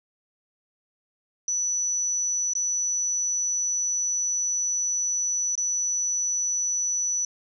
sine tone with dropouts, 5940 Hz, F#8, 6 cents sharp, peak -23 dBFS, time 1.48-7.25 s, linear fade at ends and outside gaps 2 ms, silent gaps 2.535-2.552 / 5.554-5.577 s, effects none

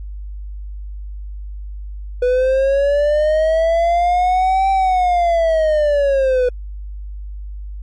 triangle linear two-way sweep, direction up then down, 491.4 to 778 to 491.4 Hz, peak -10 dBFS, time 2.22-6.49 s, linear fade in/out 5 ms, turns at 4.7 s, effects added 50 Hz sine -26 dBFS peak until 7.82 s + MP3 48 kbps

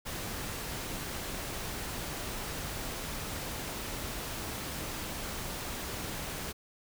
pink noise, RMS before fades -38 dBFS, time 0.05-6.53 s, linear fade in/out 20 ms, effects none

